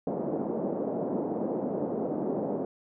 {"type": "band-pass noise", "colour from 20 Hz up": "pink", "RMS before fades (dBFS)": -31, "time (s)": [0.07, 2.65], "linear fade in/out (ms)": 2, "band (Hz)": [200, 650], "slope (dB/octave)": 24, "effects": []}